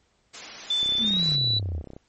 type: high-pass noise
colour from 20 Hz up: white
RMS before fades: -38 dBFS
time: 0.33-1.37 s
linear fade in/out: 20 ms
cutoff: 190 Hz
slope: 12 dB/octave
type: tone with pitch glide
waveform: sine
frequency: 3520 to 3951 Hz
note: A7 to B7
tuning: 0 to 0 cents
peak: -21 dBFS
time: 0.7-1.59 s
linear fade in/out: 5 ms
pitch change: +200 cents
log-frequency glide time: 1.01-1.23 s
type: click train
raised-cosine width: 2 ms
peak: -27 dBFS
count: 38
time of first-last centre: 0.83-1.965 s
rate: 32.6 Hz
type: exponential sweep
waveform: sine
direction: down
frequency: 240.1 to 73.42 Hz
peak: -26 dBFS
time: 0.98-1.83 s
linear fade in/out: 50 ms
effects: pink hiss -67 dBFS RMS until 2.08 s + MP3 32 kbps